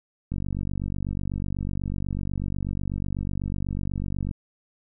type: click train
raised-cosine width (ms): 5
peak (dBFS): -17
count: 193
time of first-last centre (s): 0.32-4.312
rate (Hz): 48.1
effects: none